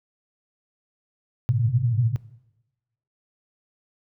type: band-pass noise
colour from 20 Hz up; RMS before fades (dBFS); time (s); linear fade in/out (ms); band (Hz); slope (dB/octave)
white; -22; 1.49-2.16; 0; 110 to 130; 96
effects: noise-tail reverb RT60 1.0 s tail -19 dB re dry